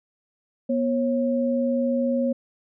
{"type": "tone pair together", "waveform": "sine", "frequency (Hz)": [242.3, 544], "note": ["B3", "C#5"], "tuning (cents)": [-33, -33], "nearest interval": "octave + major second", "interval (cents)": 1400, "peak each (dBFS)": [-22, -24], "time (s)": [0.69, 2.33], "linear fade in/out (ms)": 10, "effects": []}